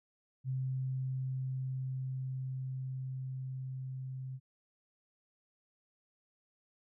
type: tone with level ramp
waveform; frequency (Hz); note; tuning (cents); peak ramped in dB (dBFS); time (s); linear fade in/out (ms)
sine; 130.81; C3; 0; -32 to -39; 0.44-4.4; 50
effects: none